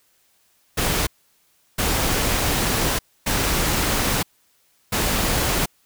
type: noise bursts at uneven times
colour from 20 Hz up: pink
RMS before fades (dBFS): -21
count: 4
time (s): 0.77-1.07 / 1.78-2.99 / 3.26-4.23 / 4.92-5.66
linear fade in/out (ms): 10
effects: white hiss -62 dBFS RMS until 5.85 s